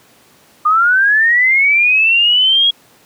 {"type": "linear sweep", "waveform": "sine", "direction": "up", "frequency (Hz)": [1205, 3322], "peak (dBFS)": -8, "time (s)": [0.65, 2.71], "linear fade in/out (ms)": 10, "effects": ["pink hiss -48 dBFS RMS until 3.05 s", "high-pass 150 Hz 12 dB/octave"]}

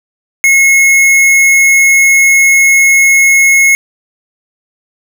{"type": "tone with hard clipping", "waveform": "sine", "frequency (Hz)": 2173, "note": "C#7", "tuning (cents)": -35, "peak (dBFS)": -5, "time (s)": [0.44, 3.75], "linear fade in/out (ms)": 0, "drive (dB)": 18, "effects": []}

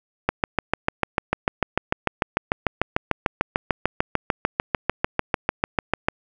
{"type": "click train", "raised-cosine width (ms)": 0.5, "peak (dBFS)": -3, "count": 40, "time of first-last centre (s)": [0.29, 6.085], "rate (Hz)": 6.73, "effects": []}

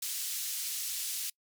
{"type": "band-pass noise", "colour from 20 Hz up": "white", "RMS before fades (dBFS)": -36, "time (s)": [0.02, 1.3], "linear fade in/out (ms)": 5, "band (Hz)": [3400, 14000], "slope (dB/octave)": 12, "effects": ["noise-tail reverb RT60 0.1 s tail -26 dB re dry"]}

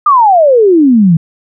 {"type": "exponential sweep", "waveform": "sine", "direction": "down", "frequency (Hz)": [1236, 155.56], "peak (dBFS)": -3, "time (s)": [0.06, 1.17], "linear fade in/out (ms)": 5, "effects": []}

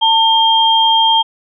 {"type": "tone pair together", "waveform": "sine", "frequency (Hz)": [898, 3200], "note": ["A5", "G7"], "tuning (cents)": [35, 35], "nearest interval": "octave + minor seventh", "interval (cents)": 2200, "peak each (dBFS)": -11, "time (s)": [0.01, 1.23], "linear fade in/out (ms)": 20, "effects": []}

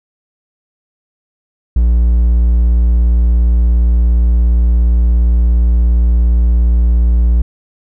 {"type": "tone", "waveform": "triangle", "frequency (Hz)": 58.6, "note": "A#1", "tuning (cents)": 10, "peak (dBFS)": -5, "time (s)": [1.76, 7.42], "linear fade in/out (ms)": 5, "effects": []}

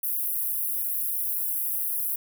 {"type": "high-pass noise", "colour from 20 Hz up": "pink", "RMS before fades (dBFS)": -28, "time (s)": [0.03, 2.16], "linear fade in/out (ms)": 5, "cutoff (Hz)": 11000, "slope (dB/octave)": 48, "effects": []}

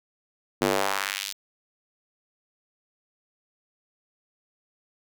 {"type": "tone with high-pass filter sweep", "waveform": "square", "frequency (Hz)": 49.11, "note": "G1", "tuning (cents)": 4, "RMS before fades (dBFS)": -27, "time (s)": [0.61, 1.33], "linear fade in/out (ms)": 10, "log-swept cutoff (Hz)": [280, 4600], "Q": 1.3, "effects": []}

